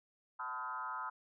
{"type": "tone with frequency modulation", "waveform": "sine", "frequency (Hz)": 1143, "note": "D6", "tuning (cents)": -47, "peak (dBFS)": -38, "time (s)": [0.39, 1.1], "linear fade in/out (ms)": 10, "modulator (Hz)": 130, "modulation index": 2.1, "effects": []}